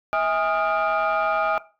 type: tone cluster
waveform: sine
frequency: 645 / 820 / 1242 / 1408 / 2366 Hz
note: E5 / G#5 / D#6 / F6 / D7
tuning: -38 / -22 / -3 / +14 / +12 cents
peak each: -23 / -24 / -24 / -26 / -31 dBFS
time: 0.13-1.58 s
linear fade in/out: 0 ms
effects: noise-tail reverb RT60 0.3 s tail -17 dB re dry + tanh soft clip ceiling -14 dBFS